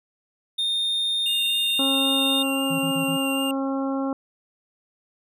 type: tone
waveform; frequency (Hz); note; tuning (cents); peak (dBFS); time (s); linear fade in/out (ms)
triangle; 3654; A#7; -35; -20; 0.58-2.43; 10
type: tone with vibrato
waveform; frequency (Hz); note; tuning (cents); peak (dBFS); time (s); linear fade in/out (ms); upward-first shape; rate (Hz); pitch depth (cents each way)
square; 2794; F7; 0; -27; 1.26-3.51; 2; sine; 3.8; 11
type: harmonic tone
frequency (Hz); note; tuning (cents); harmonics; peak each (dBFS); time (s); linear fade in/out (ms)
270.8; C#4; -40; 1 / 2 / 3 / 4 / 5; -24 / -30 / -34 / -36 / -38; 1.79-4.13; 2
type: tone bursts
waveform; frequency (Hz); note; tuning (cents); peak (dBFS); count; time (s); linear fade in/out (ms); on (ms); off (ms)
sine; 165.4; E3; +6; -28; 4; 2.7-3.17; 10; 92; 34
effects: none